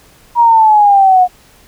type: exponential sweep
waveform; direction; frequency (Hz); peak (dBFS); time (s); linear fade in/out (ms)
sine; down; 959 to 719; -4; 0.35-1.28; 50
effects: pink hiss -45 dBFS RMS until 1.67 s